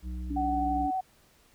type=harmonic tone; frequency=62 Hz; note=B1; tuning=7 cents sharp; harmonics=1 / 3 / 5; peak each=-33 / -43 / -47 dBFS; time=0.02-0.89 s; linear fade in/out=50 ms
type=tone; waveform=sine; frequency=288 Hz; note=D4; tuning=34 cents flat; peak=-31 dBFS; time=0.3-0.91 s; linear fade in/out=10 ms
type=tone with vibrato; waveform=sine; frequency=751 Hz; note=F#5; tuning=26 cents sharp; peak=-27 dBFS; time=0.36-1.01 s; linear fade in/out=10 ms; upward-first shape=square; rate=12 Hz; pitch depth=12 cents each way
effects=pink hiss -62 dBFS RMS until 1.54 s